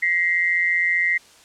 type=tone pair together; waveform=sine; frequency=1907 / 2082 Hz; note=A#6 / C7; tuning=+39 / -9 cents; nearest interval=major second; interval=152 cents; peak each=-20 dBFS; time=0.02-1.18 s; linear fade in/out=10 ms; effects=white hiss -50 dBFS RMS until 1.44 s + low-pass 8000 Hz 12 dB/octave